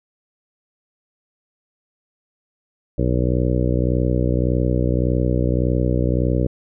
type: harmonic tone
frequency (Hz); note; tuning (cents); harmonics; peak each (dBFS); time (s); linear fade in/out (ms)
61.74; B1; 0; 1 / 2 / 3 / 4 / 5 / 6 / 7 / 8 / 9; -21 / -21 / -25 / -28 / -25 / -30 / -29 / -28 / -29; 2.98-6.47; 5
effects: none